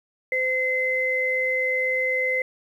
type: tone pair together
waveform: sine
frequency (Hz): 514 / 2056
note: C5 / C7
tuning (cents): -31 / -31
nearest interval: 2 octaves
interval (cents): 2400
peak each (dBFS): -26 / -22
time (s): 0.32-2.42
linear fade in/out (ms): 2
effects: 9-bit